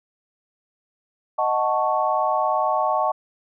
sine chord, D# half-diminished seventh, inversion none, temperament equal, 622.3 / 740 / 880 / 1108.7 Hz, D#5 / F#5 / A5 / C#6, 0 / 0 / 0 / 0 cents, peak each -24 dBFS, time 1.38-3.12 s, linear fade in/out 10 ms, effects none

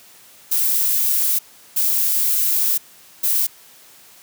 violet noise bursts at uneven times, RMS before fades -18 dBFS, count 3, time 0.51-1.39 / 1.76-2.78 / 3.23-3.47 s, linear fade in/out 10 ms, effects white hiss -47 dBFS RMS until 4.22 s + high-pass 100 Hz 12 dB/octave

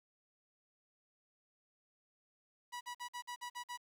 sawtooth tone bursts, 974 Hz, B5, 24 cents flat, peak -38 dBFS, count 8, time 2.72-3.776 s, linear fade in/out 20 ms, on 90 ms, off 48 ms, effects low-pass 11000 Hz 12 dB/octave + 11-bit

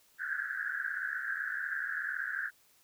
pink band-pass noise, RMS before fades -36 dBFS, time 0.18-2.51 s, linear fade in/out 50 ms, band 1500 to 1700 Hz, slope 96 dB/octave, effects white hiss -66 dBFS RMS until 2.83 s

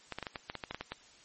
clicks, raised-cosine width 0.3 ms, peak -21 dBFS, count 12, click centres 0.123 / 0.186 / 0.227 / 0.268 / 0.358 / 0.499 / 0.553 / 0.638 / 0.71 / 0.746 / 0.81 / 0.92 s, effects white hiss -59 dBFS RMS until 1.24 s + MP3 32 kbps

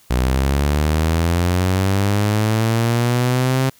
sawtooth linear sweep, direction up, 60.8 to 133.2 Hz, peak -11 dBFS, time 0.1-3.7 s, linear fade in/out 10 ms, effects white hiss -52 dBFS RMS until 3.79 s

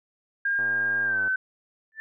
sine tone with pitch glide, 1612 to 1525.9 Hz, G6 to G6, +48 to -47 cents, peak -22 dBFS, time 0.45-1.36 s, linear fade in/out 5 ms, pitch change -95 cents, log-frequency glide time 1.04-1.2 s
click train, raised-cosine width 1 ms, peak -28 dBFS, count 76, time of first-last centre 0.59-1.278 s, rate 109 Hz
sine tone with exponential growth, 1767 Hz, A6, 7 cents sharp, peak -30 dBFS, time 1.92-2 s, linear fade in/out 0 ms, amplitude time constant 17 ms
effects none

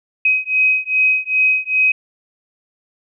sine beating tone pair, 2526 / 2528.5 Hz, D#7 / D#7, +26 / +27 cents, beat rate 2.5 Hz, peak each -16 dBFS, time 0.25-1.92 s, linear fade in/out 5 ms, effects none

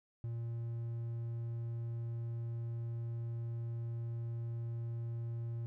triangle tone, 116.54 Hz, A#2, in tune, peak -35 dBFS, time 0.24-5.66 s, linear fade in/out 0 ms, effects none

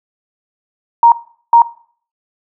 sine tone bursts at uneven times, 936 Hz, A#5, 7 cents sharp, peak -3 dBFS, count 2, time 1.03-1.12 / 1.53-1.62 s, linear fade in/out 2 ms, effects noise-tail reverb RT60 0.5 s tail -18 dB re dry

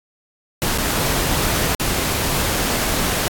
pink noise with dropouts, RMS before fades -20 dBFS, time 0.62-3.28 s, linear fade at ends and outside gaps 0 ms, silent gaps 0.777-0.784 / 1.749-1.798 s, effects AAC 64 kbps

